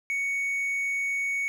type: tone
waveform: triangle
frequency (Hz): 2228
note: C#7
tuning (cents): +8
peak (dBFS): -24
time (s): 0.1-1.48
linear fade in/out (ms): 0
effects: none